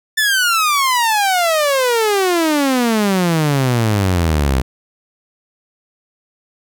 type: exponential sweep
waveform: sawtooth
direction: down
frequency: 1782 to 62.6 Hz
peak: -9 dBFS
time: 0.17-4.62 s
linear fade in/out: 10 ms
effects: none